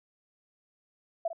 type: tone with echo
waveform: sine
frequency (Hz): 668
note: E5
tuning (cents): +23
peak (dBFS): -26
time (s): 1.25-1.28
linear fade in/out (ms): 5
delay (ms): 51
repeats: 1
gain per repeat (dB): -10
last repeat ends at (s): 1.331
effects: none